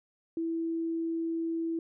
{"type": "tone", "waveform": "sine", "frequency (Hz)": 329.6, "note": "E4", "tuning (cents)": 0, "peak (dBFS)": -29, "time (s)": [0.37, 1.79], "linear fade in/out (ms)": 2, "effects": []}